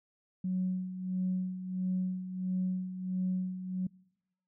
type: tone with tremolo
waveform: sine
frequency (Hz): 184.7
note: F#3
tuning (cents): -3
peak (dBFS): -27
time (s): 0.44-3.87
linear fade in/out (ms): 5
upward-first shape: sine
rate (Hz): 1.5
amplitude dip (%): 70
effects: noise-tail reverb RT60 0.9 s tail -26 dB re dry + tanh soft clip ceiling -23 dBFS